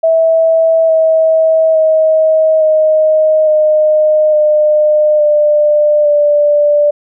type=tone with pitch steps; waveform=sine; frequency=651 / 641.7 / 632.5 / 623.4 / 614.5 / 605.7 / 597 / 588.4 Hz; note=E5 / E5 / D#5 / D#5 / D#5 / D#5 / D5 / D5; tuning=-22 / -47 / +28 / +3 / -22 / -47 / +28 / +3 cents; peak=-6 dBFS; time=0.03-6.91 s; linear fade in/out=10 ms; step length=860 ms; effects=none